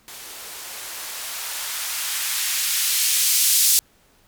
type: noise with band-pass filter sweep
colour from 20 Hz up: violet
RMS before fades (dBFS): -23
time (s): 0.08-3.79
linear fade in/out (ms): 0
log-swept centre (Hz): 270 to 4800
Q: 0.72
effects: pink hiss -58 dBFS RMS until 4.27 s